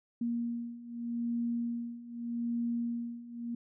sine beating tone pair, 235.2 / 236.02 Hz, A#3 / A#3, +16 / +22 cents, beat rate 0.82 Hz, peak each -37 / -34 dBFS, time 0.21-3.55 s, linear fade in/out 5 ms, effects none

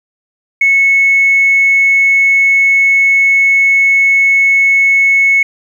sine tone, 2200 Hz, C#7, 14 cents flat, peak -5 dBFS, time 0.61-5.43 s, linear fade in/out 5 ms, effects tanh soft clip ceiling -1 dBFS + 7-bit

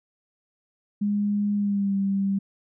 sine tone with pitch glide, 205.3 to 196.37 Hz, G#3 to G3, -20 to +3 cents, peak -21 dBFS, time 1.01-2.39 s, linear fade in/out 10 ms, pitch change -77 cents, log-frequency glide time 1.55-1.96 s, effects none

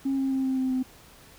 sine tone with pitch steps, 271.2 / 268.4 / 265.6 / 262.9 / 260.2 / 257.5 Hz, C#4 / C4 / C4 / C4 / C4 / C4, -38 / +44 / +26 / +8 / -9 / -28 cents, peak -22 dBFS, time 0.05-0.83 s, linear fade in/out 10 ms, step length 130 ms, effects tanh soft clip ceiling -20 dBFS + pink hiss -52 dBFS RMS until 1.38 s

